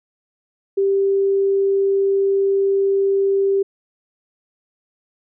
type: tone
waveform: sine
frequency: 392.8 Hz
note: G4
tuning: 4 cents sharp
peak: -14 dBFS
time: 0.77-3.63 s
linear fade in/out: 10 ms
effects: none